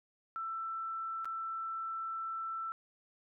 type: tone with dropouts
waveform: sine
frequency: 1332 Hz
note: E6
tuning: 18 cents sharp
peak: -36 dBFS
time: 0.36-2.72 s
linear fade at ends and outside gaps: 0 ms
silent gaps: 1.246-1.255 s
effects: none